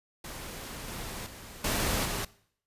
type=noise with level steps; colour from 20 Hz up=pink; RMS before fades=-41 / -39 / -46 / -29 / -33 dBFS; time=0.24-2.25 s; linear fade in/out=5 ms; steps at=0.88 / 1.26 / 1.64 / 2.05 s; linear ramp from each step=5 ms; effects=noise-tail reverb RT60 0.6 s tail -20 dB re dry + resampled to 32000 Hz